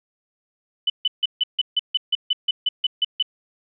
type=tone bursts; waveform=sine; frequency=2996 Hz; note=F#7; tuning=21 cents sharp; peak=-16 dBFS; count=14; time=0.87-3.226 s; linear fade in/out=5 ms; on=29 ms; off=150 ms; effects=none